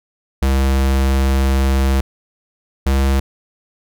square tone pair in turn, 67 / 67.58 Hz, C2 / C#2, +42 / -43 cents, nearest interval unison, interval 15 cents, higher second, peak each -13 dBFS, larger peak neither, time 0.42-2.01 / 2.86-3.2 s, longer first, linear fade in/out 5 ms, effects none

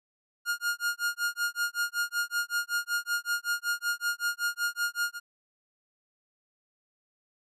45% pulse tone with tremolo, 1418 Hz, F6, 26 cents sharp, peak -25 dBFS, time 0.45-5.2 s, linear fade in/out 50 ms, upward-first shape sine, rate 5.3 Hz, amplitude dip 100%, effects resampled to 32000 Hz

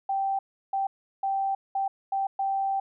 sine tone bursts at uneven times, 781 Hz, G5, 7 cents flat, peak -24 dBFS, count 6, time 0.09-0.39 / 0.73-0.87 / 1.23-1.55 / 1.75-1.88 / 2.12-2.27 / 2.39-2.8 s, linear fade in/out 5 ms, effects none

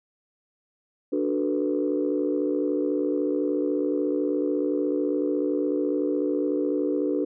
sine chord, B minor seventh, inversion first, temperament equal, 293.7 / 370 / 440 / 493.9 Hz, D4 / F#4 / A4 / B4, 0 / 0 / 0 / 0 cents, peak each -25 / -28 / -29 / -29 dBFS, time 1.12-7.25 s, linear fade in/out 10 ms, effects tanh soft clip ceiling -13 dBFS

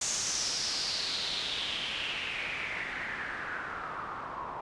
white noise with low-pass filter sweep, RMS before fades -35 dBFS, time 0.01-4.61 s, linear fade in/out 5 ms, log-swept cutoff 6800 to 980 Hz, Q 4.4, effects resampled to 24000 Hz

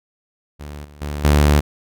sawtooth tone with level steps, 73.42 Hz, D2, in tune, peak -27 / -37 / -20 / -7 dBFS, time 0.59-1.61 s, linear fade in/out 20 ms, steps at 0.84 / 1.01 / 1.24 s, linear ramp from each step 10 ms, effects none

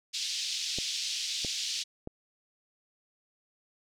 white band-pass noise, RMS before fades -34 dBFS, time 0.13-1.84 s, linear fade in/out 20 ms, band 3000 to 5700 Hz, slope 24 dB/octave
clicks, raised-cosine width 2 ms, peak -24 dBFS, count 3, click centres 0.786 / 1.448 / 2.074 s
effects none

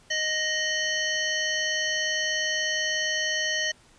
harmonic tone with a mistuned harmonic, 622.3 Hz, D#5, in tune, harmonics 1 / 3 / 5 / 7 / 9 / 10, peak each -35 / -27 / -30 / -36 / -36 / -36 dBFS, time 0.1-3.72 s, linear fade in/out 10 ms, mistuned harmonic 5, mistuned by -41 cents, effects pink hiss -57 dBFS RMS until 3.98 s + resampled to 22050 Hz

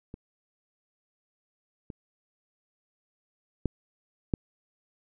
clicks, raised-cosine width 3 ms, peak -27 / -26 / -13 / -12 dBFS, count 4, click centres 0.141 / 1.902 / 3.657 / 4.338 s, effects none

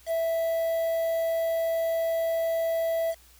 triangle tone with quantisation, 659.3 Hz, E5, in tune, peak -22 dBFS, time 0.06-3.15 s, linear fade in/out 50 ms, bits 7, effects added 60 Hz sine -57 dBFS peak until 3.39 s + white hiss -57 dBFS RMS until 3.39 s

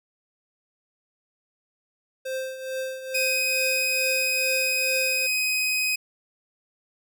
square tone with tremolo, 523.3 Hz, C5, in tune, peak -27 dBFS, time 2.25-5.27 s, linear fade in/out 10 ms, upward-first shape triangle, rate 2.3 Hz, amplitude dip 70%
sawtooth tone, 2513 Hz, D#7, 17 cents sharp, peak -19 dBFS, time 3.14-5.96 s, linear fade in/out 10 ms
effects none

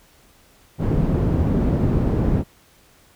white low-pass noise, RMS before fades -19 dBFS, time 0.78-2.44 s, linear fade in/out 50 ms, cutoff 220 Hz, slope 12 dB/octave, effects pink hiss -54 dBFS RMS until 3.15 s

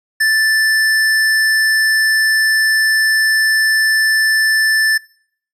sine tone with hard clipping, 1760 Hz, A6, in tune, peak -12 dBFS, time 0.2-4.98 s, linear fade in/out 10 ms, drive 17 dB, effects noise-tail reverb RT60 0.6 s tail -24 dB re dry + resampled to 32000 Hz

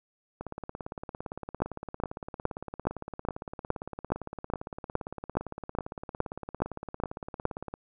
two click trains, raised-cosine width 1 ms, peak -23 / -12 dBFS, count 130 / 15, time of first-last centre 0.41-7.74 / 1.62-7.453 s, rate 17.6 / 2.4 Hz, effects none

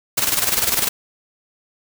white noise with tremolo, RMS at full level -17 dBFS, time 0.17-0.89 s, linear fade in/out 10 ms, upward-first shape square, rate 20 Hz, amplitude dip 60%, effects none

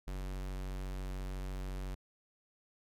square tone, 47.02 Hz, F#1, 29 cents sharp, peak -38 dBFS, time 0.07-1.95 s, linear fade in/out 10 ms, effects MP3 96 kbps

